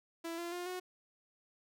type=tone with pitch steps; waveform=sawtooth; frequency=333 / 343.4 / 354 / 365 Hz; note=E4 / F4 / F4 / F#4; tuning=+18 / -29 / +23 / -24 cents; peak=-35 dBFS; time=0.24-0.8 s; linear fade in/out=10 ms; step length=140 ms; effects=none